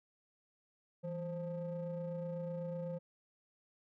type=ring-modulated tone; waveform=triangle; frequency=179.5 Hz; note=F3; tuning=48 cents sharp; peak=-33 dBFS; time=1.03-2.99 s; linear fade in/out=20 ms; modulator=345 Hz; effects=none